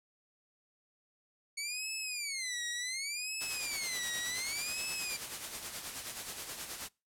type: tone with vibrato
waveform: 15% pulse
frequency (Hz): 2226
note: C#7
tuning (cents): +7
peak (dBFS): -29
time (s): 1.57-5.17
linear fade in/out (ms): 10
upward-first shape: sine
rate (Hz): 0.68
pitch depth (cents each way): 270
type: noise with tremolo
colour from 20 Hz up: white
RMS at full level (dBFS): -39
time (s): 3.4-6.89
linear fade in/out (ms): 20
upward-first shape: sine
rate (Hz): 9.4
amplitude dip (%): 50
effects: noise-tail reverb RT60 0.3 s tail -26 dB re dry + low-pass 12000 Hz 12 dB/octave